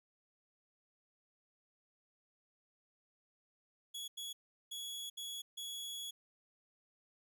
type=tone bursts at uneven times; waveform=sawtooth; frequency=3362 Hz; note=G#7; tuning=20 cents sharp; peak=-39 dBFS; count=5; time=3.94-4.08 / 4.17-4.33 / 4.71-5.1 / 5.17-5.42 / 5.57-6.11 s; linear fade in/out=10 ms; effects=13-bit